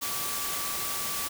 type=tone in noise; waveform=sine; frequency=1155 Hz; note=D6; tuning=29 cents flat; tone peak=-39 dBFS; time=0.01-1.29 s; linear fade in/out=20 ms; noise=white; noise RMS=-32 dBFS; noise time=0.01-1.29 s; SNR=-10 dB; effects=none